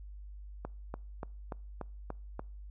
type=click train; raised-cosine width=1 ms; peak=-24 dBFS; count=7; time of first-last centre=0.65-2.394 s; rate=3.44 Hz; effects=noise-tail reverb RT60 0.5 s tail -26 dB re dry + added 50 Hz sine -44 dBFS peak until 2.7 s